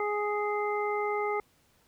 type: harmonic tone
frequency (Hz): 416.1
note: G#4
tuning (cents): +3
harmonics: 1 / 2 / 3 / 5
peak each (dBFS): -30 / -33 / -35 / -37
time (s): 0-1.4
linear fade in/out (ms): 2
effects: pink hiss -66 dBFS RMS until 1.87 s